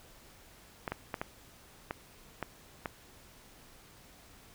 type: clicks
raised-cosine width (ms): 0.5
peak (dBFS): -19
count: 7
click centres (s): 0.878 / 0.92 / 1.142 / 1.215 / 1.909 / 2.427 / 2.858
effects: pink hiss -57 dBFS RMS until 4.54 s